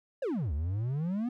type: exponential two-way sweep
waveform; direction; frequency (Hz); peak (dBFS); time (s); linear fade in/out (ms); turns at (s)
triangle; down then up; 587 to 69.3 to 252.7; -27; 0.22-1.29; 5; 0.53
effects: none